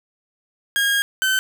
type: tone pair in turn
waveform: 30% pulse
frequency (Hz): 1629 / 1534.2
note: G#6 / G6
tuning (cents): -34 / -38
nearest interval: minor second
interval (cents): 104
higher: first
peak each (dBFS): -14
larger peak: neither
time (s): 0.76-1.02 / 1.22-1.39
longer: first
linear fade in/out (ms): 0
effects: none